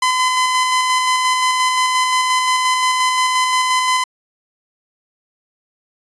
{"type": "tone with tremolo", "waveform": "sawtooth", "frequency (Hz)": 1018, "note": "C6", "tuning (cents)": -48, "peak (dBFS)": -9, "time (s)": [0.02, 4.04], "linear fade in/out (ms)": 5, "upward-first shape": "square", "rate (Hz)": 5.7, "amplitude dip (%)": 25, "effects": ["resampled to 22050 Hz"]}